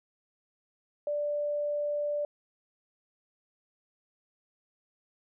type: tone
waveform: sine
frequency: 587.3 Hz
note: D5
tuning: in tune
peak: -28 dBFS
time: 1.07-2.25 s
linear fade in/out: 2 ms
effects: none

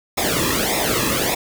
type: noise with flanger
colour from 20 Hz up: pink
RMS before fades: -20 dBFS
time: 0.17-1.35 s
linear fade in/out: 10 ms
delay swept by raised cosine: 0.66 to 1.37 ms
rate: 1.7 Hz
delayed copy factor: -0.85
effects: none

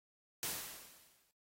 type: noise with exponential decay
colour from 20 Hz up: white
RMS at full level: -37 dBFS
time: 0.43-1.31 s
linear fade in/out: 0 ms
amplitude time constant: 190 ms
effects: AAC 48 kbps

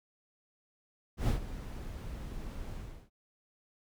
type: noise with ADSR envelope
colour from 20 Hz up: brown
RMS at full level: -27 dBFS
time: 1.17-3.1 s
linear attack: 110 ms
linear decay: 110 ms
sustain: -14 dB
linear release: 330 ms
effects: none

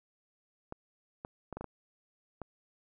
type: clicks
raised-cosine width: 1 ms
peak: -26 dBFS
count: 7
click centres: 0.724 / 1.249 / 1.527 / 1.57 / 1.61 / 1.643 / 2.417 s
effects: none

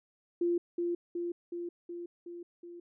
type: tone with echo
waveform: sine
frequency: 346.2 Hz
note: F4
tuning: 15 cents flat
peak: -26 dBFS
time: 0.41-0.58 s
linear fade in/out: 5 ms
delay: 370 ms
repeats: 6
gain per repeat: -3 dB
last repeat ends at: 2.8 s
effects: none

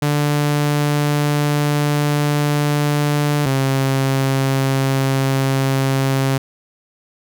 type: tone pair in turn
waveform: sawtooth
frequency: 146.83 / 134.87 Hz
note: D3 / C#3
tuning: 0 / -47 cents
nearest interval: minor second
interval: 147 cents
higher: first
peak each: -11 dBFS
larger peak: neither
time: 0.02-3.46 / 3.46-6.38 s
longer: first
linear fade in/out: 5 ms
effects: none

